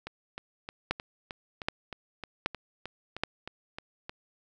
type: two click trains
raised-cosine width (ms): 0.3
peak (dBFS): -11 / -22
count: 4 / 14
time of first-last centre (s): 0.91-3.236 / 0.07-4.095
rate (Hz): 1.29 / 3.23
effects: none